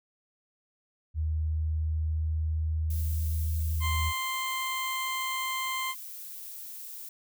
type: tone with pitch glide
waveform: sine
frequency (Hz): 78.2 to 79.15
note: D#2 to D#2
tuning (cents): +9 to +30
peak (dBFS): -26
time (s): 1.14-4.13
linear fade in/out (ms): 50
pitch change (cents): +21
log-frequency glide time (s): 1.3-3.18
type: noise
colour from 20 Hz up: violet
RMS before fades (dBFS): -42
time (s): 2.9-7.09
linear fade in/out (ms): 5
type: tone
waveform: 20% pulse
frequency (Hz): 1046.5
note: C6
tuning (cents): 0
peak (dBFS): -25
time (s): 3.8-5.95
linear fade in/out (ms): 50
effects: none